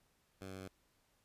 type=tone with pitch steps; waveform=10% pulse; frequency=95.7 / 95.09 / 94.49 Hz; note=G2 / F#2 / F#2; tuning=-41 / +48 / +37 cents; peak=-38 dBFS; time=0.41-0.68 s; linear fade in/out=5 ms; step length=90 ms; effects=pink hiss -75 dBFS RMS until 1.24 s + resampled to 32000 Hz